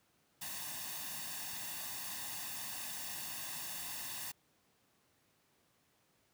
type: noise with comb filter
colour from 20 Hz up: white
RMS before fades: -43 dBFS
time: 0.41-4.32 s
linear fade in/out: 10 ms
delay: 1.1 ms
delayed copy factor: +0.7
effects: pink hiss -73 dBFS RMS until 6.33 s + high-pass 100 Hz 12 dB/octave